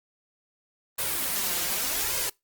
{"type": "noise with flanger", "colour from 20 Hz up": "white", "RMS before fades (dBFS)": -28, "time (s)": [0.98, 2.3], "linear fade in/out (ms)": 10, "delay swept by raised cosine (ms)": [1.9, 5.8], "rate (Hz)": 0.84, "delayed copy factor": 0.7, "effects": ["noise-tail reverb RT60 0.2 s tail -25 dB re dry", "Opus 32 kbps"]}